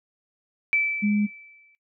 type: tone with exponential decay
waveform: sine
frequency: 2318 Hz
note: D7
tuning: 23 cents flat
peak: -17 dBFS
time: 0.73-1.75 s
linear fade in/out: 0 ms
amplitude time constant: 220 ms
type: tone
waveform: sine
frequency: 207.7 Hz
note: G#3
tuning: in tune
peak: -19 dBFS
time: 1.02-1.27 s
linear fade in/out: 20 ms
effects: noise-tail reverb RT60 0.1 s tail -18 dB re dry